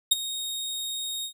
sawtooth tone with ADSR envelope, 3729 Hz, A#7, in tune, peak -11 dBFS, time 0.11-1.33 s, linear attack 9 ms, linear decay 21 ms, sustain -16 dB, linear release 90 ms, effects none

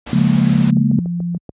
pink noise, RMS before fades -29 dBFS, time 0.06-0.71 s, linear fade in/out 10 ms
sine chord, Bb minor seventh, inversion first, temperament just, 139.85 / 174.81 / 209.8 / 233.1 Hz, Db3 / F3 / Ab3 / Bb3, +16 / +2 / +18 / 0 cents, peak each -16 dBFS, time 0.13-0.99 s, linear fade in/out 2 ms
click train, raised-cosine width 2 ms, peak -18 dBFS, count 6, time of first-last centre 0.77-1.493 s, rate 6.92 Hz
sine tone, 173.2 Hz, F3, 14 cents flat, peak -18 dBFS, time 0.79-1.38 s, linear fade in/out 10 ms
effects high-pass 60 Hz 12 dB/octave + resampled to 8000 Hz

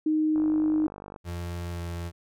sine tone, 310 Hz, D#4, 6 cents flat, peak -21 dBFS, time 0.06-0.87 s, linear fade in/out 5 ms
click train, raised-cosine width 1 ms, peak -27 dBFS, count 41, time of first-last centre 0.36-1.162 s, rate 49.9 Hz
35% pulse tone with pitch glide, 86.7 to 85.7 Hz, F2 to F2, -12 to -32 cents, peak -30 dBFS, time 1.24-2.12 s, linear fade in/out 50 ms, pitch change -20 cents, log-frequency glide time 1.71-1.8 s
effects none

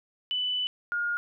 sine tone pair in turn, 2989 / 1422.9 Hz, F#7 / F6, +17 / +32 cents, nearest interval octave + minor second, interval 1285 cents, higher first, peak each -26 / -26 dBFS, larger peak neither, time 0.31-0.67 / 0.92-1.17 s, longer first, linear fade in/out 0 ms, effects none

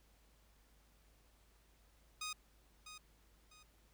10% pulse tone with echo, 1244.5 Hz, D#6, in tune, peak -33 dBFS, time 2.21-2.33 s, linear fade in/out 5 ms, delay 650 ms, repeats 2, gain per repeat -10 dB, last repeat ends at 3.63 s, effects added 52 Hz sine -68 dBFS peak until 3.93 s + pink hiss -72 dBFS RMS until 3.93 s

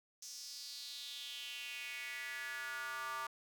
square tone with high-pass filter sweep, 130.81 Hz, C3, in tune, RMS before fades -45 dBFS, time 0.22-3.27 s, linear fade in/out 5 ms, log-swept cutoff 5900 to 1100 Hz, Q 4.4, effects none

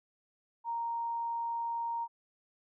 sine tone, 931 Hz, A#5, 2 cents flat, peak -32 dBFS, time 0.64-2.08 s, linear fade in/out 50 ms, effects none

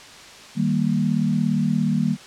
sine chord, Eb major, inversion none, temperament equal, 155.56 / 196 / 233.1 Hz, Eb3 / G3 / Bb3, 0 / 0 / 0 cents, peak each -23 / -22 / -22 dBFS, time 0.55-2.17 s, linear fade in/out 50 ms, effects white hiss -42 dBFS RMS until 2.26 s + low-pass 6000 Hz 12 dB/octave

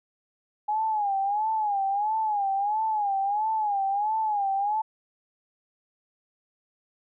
sine tone with vibrato, 829 Hz, G#5, 3 cents flat, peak -23 dBFS, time 0.68-4.82 s, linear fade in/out 10 ms, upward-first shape sine, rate 1.5 Hz, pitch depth 110 cents each way, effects none

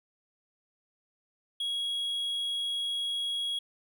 triangle tone, 3316 Hz, G#7, 3 cents flat, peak -28 dBFS, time 1.6-3.59 s, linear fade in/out 5 ms, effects none

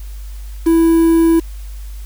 triangle tone with quantisation, 330 Hz, E4, 2 cents sharp, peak -6 dBFS, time 0.66-1.4 s, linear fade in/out 10 ms, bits 5, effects added 50 Hz sine -26 dBFS peak until 2.05 s + white hiss -45 dBFS RMS until 2.05 s

